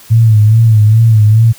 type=tone with vibrato; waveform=sine; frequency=110 Hz; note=A2; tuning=in tune; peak=-3 dBFS; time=0.1-1.53 s; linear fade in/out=20 ms; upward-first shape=sine; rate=2.4 Hz; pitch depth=72 cents each way; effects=white hiss -38 dBFS RMS until 1.58 s